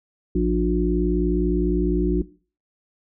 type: harmonic tone with a mistuned harmonic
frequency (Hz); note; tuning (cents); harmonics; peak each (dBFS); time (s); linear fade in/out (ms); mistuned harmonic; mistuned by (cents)
59.8; A#1; +45; 1 / 3 / 5 / 6; -23 / -23 / -23 / -23; 0.35-2.22; 5; 1; -140
effects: noise-tail reverb RT60 0.4 s tail -20 dB re dry